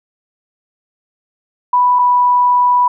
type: tone pair in turn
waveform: sine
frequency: 987.8 / 984.2 Hz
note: B5 / B5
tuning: 0 / -6 cents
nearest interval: unison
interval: 6 cents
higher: first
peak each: -8 dBFS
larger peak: neither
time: 1.73-1.99 / 1.99-2.88 s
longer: second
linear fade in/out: 5 ms
effects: none